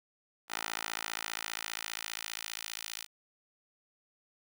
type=tone with high-pass filter sweep; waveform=10% pulse; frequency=55 Hz; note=A1; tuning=in tune; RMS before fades=-40 dBFS; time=0.48-3.07 s; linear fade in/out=50 ms; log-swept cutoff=1100 to 3200 Hz; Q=0.77; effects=none